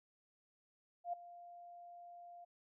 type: tone with ADSR envelope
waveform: sine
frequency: 698 Hz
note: F5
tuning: 1 cent flat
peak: -35 dBFS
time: 1.04-2.45 s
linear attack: 91 ms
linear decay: 7 ms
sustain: -17 dB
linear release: 12 ms
effects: none